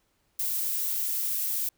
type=noise; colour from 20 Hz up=violet; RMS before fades=-29 dBFS; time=0.39-1.69 s; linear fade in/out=5 ms; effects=pink hiss -71 dBFS RMS until 1.77 s